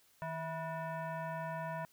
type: tone with frequency modulation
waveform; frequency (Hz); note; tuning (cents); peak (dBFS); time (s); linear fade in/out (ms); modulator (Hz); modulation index
sine; 160; D#3; +49; -37; 0.22-1.85; 0; 814; 1.5
effects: white hiss -68 dBFS RMS until 1.92 s